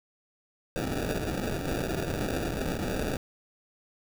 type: noise with sample-and-hold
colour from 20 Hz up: white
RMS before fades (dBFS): -31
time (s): 0.76-3.17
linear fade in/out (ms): 0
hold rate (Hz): 1050
effects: none